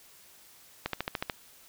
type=click train; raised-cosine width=0.3 ms; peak=-14 dBFS; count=7; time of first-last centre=0.86-1.298 s; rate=13.7 Hz; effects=white hiss -56 dBFS RMS until 1.68 s